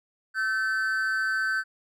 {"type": "tone with amplitude modulation", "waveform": "triangle", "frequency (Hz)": 1535, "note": "G6", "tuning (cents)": -37, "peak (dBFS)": -19, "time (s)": [0.34, 1.64], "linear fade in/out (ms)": 50, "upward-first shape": "sine", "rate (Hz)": 214, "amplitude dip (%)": 70, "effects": []}